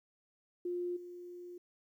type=tone with level steps; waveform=sine; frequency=353.6 Hz; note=F4; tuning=22 cents sharp; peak=-34 / -45 dBFS; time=0.65-1.58 s; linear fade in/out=5 ms; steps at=0.96 s; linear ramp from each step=10 ms; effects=12-bit